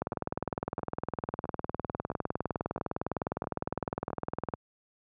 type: two click trains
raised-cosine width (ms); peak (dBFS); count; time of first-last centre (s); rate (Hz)
1; -24 / -17; 7 / 90; 0.13-4.104 / 0.02-4.538; 1.51 / 19.7
effects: high-pass 80 Hz 12 dB/octave